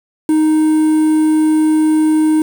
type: tone with quantisation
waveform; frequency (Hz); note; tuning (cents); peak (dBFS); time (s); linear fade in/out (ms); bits
triangle; 311.1; D#4; 0; -7; 0.29-2.42; 2; 5
effects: none